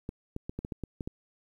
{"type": "clicks", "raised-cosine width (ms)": 3, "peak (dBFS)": -22, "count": 9, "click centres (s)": [0.091, 0.364, 0.495, 0.59, 0.649, 0.722, 0.837, 1.008, 1.075], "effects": ["10-bit"]}